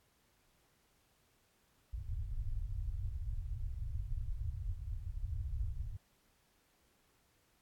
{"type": "low-pass noise", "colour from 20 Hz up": "pink", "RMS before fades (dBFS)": -39, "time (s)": [1.93, 5.97], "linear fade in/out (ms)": 10, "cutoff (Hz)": 110, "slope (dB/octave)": 48, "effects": ["pink hiss -73 dBFS RMS until 7.61 s", "AAC 64 kbps"]}